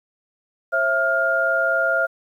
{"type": "tone cluster", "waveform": "sine", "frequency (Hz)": [538, 662, 1410], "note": ["C5", "E5", "F6"], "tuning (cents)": [48, 7, 16], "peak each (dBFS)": [-25, -22, -19], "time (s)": [0.72, 2.07], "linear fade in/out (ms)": 20, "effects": ["9-bit"]}